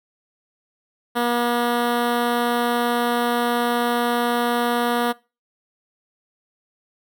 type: tone with notch filter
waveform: 10% pulse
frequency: 239.6 Hz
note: A#3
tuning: 48 cents sharp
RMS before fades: -21 dBFS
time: 1.15-5.13 s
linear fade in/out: 20 ms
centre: 6600 Hz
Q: 0.89
effects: noise-tail reverb RT60 0.3 s tail -23 dB re dry